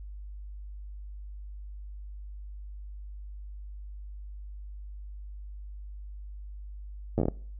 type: slowing click train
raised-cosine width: 2 ms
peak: -13 dBFS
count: 7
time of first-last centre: 7.18-7.284 s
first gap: 9 ms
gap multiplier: 1.26
effects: noise-tail reverb RT60 0.5 s tail -23 dB re dry + added 50 Hz sine -39 dBFS peak until 7.59 s